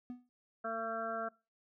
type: tone with exponential decay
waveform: triangle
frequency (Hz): 246.9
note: B3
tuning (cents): 0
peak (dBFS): -36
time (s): 0.1-0.29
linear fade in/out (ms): 0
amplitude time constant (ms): 40
type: harmonic tone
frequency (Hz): 225.8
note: A3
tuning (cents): +45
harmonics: 1 / 2 / 3 / 5 / 6 / 7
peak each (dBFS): -46 / -45 / -39 / -47 / -40 / -47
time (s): 0.64-1.29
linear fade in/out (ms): 10
effects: noise-tail reverb RT60 0.3 s tail -23 dB re dry